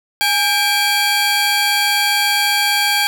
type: tone cluster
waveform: square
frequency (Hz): 829 / 1596 / 2332 / 3269 / 4544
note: G#5 / G6 / D7 / G#7 / C#8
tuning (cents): -3 / +31 / -13 / -28 / +42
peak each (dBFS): -21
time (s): 0.21-3.07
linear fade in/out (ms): 0
effects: 7-bit